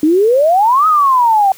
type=exponential two-way sweep; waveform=sine; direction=up then down; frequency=294.2 to 1290 to 758 Hz; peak=-7 dBFS; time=0.03-1.52 s; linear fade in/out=2 ms; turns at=0.87 s; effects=white hiss -39 dBFS RMS until 1.57 s